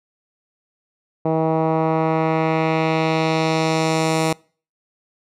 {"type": "tone with low-pass filter sweep", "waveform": "10% pulse", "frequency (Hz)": 160, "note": "D#3", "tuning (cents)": 49, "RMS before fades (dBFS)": -19, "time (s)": [1.25, 4.33], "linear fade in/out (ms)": 5, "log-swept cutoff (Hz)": [710, 10000], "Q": 1.1, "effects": ["noise-tail reverb RT60 0.4 s tail -24 dB re dry"]}